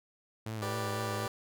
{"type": "tone with vibrato", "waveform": "sawtooth", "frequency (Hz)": 108.4, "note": "A2", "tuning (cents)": -25, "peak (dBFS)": -32, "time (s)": [0.46, 1.27], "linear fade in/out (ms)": 5, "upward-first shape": "sine", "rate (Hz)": 4, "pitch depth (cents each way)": 47}
{"type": "chord", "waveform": "20% pulse", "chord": "G major", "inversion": "none", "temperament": "just", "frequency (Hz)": [392, 490, 588], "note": ["G4", "B4", "D5"], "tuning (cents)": [0, -14, 2], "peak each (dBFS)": -35, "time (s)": [0.62, 1.28], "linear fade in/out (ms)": 2}
{"effects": []}